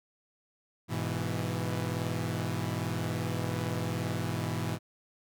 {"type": "chord", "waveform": "sawtooth", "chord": "E major", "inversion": "first", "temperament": "equal with one note detuned", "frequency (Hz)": [102.4, 123.47, 164.81], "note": ["G#2", "B2", "E3"], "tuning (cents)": [-24, 0, 0], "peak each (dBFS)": -31, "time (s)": [0.88, 4.79], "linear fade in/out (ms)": 50, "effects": []}